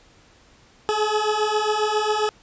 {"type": "beating tone pair", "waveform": "20% pulse", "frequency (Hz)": [421.4, 428.8], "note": ["G#4", "A4"], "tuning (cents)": [25, -45], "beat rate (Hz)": 7.4, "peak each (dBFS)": [-19, -17], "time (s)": [0.89, 2.29], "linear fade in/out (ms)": 0, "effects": ["pink hiss -54 dBFS RMS until 2.42 s", "resampled to 16000 Hz"]}